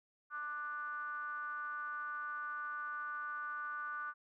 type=ring-modulated tone; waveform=triangle; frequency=147 Hz; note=D3; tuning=2 cents sharp; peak=-34 dBFS; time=0.3-4.14 s; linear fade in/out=50 ms; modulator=1330 Hz; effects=none